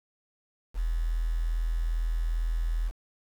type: tone with quantisation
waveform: sine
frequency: 41.2 Hz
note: E1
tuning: in tune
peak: -25 dBFS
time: 0.74-2.92 s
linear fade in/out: 50 ms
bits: 8
effects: none